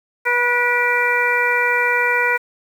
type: harmonic tone with a mistuned harmonic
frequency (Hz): 486.8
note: B4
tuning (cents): -25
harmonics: 1 / 2 / 3 / 4 / 5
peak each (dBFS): -23 / -22 / -20 / -20 / -21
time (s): 0.25-2.38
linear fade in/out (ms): 20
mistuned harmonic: 5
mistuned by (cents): -56
effects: 7-bit